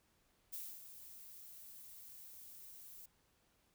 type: noise with ADSR envelope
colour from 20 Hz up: violet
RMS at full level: -45 dBFS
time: 0.52-3.06 s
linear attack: 17 ms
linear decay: 260 ms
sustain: -10 dB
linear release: 5 ms
effects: pink hiss -75 dBFS RMS until 3.74 s